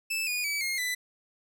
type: tone with pitch steps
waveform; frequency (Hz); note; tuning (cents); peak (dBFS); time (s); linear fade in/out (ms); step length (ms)
sawtooth; 2632 / 2456 / 2291 / 2138 / 1994.7; E7 / D#7 / D7 / C7 / B6; -3 / -23 / -44 / +37 / +17; -25; 0.1-0.95; 10; 170
effects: none